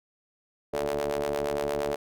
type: ring-modulated tone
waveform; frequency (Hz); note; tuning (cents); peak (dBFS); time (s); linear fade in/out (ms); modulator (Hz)
sawtooth; 72.1; D2; -31; -20; 0.73-1.96; 10; 509
effects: none